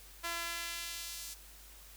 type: tone with high-pass filter sweep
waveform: sawtooth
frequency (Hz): 338.7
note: E4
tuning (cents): +47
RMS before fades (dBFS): -41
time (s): 0.23-1.35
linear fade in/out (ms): 20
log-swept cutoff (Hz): 1100 to 6000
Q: 0.81
effects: added 50 Hz sine -56 dBFS peak until 1.96 s + white hiss -56 dBFS RMS until 1.96 s